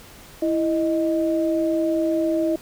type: tone pair together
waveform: sine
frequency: 329.6 / 622.2 Hz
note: E4 / D#5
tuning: 0 / 0 cents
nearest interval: major seventh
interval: 1100 cents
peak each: -20 / -23 dBFS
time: 0.42-2.56 s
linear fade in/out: 5 ms
effects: pink hiss -45 dBFS RMS until 2.61 s